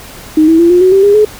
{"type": "tone with pitch steps", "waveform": "sine", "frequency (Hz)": [311.1, 325.2, 340, 355.5, 371.7, 388.6, 406.3, 424.7], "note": ["D#4", "E4", "F4", "F4", "F#4", "G4", "G#4", "G#4"], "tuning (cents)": [0, -23, -46, 31, 8, -15, -38, 39], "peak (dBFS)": -3, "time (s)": [0.37, 1.25], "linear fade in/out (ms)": 5, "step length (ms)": 110, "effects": ["pink hiss -31 dBFS RMS until 1.39 s"]}